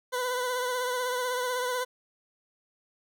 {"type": "tone with vibrato", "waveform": "20% pulse", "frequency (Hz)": 499.6, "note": "B4", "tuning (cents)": 20, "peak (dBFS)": -23, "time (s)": [0.12, 1.85], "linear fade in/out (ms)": 20, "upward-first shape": "triangle", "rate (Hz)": 16, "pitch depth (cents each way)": 44, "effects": []}